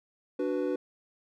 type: chord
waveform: triangle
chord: B minor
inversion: first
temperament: equal with one note detuned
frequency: 291.8 / 370 / 493.9 Hz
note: D4 / F#4 / B4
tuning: -11 / 0 / 0 cents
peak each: -30 dBFS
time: 0.39-0.76 s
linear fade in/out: 5 ms
effects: none